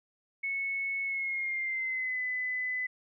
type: tone with pitch glide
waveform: sine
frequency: 2202 to 2008 Hz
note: C#7 to B6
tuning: -12 to +28 cents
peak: -30 dBFS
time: 0.43-2.87 s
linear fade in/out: 10 ms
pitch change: -160 cents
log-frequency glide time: 1.04-2.21 s
effects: none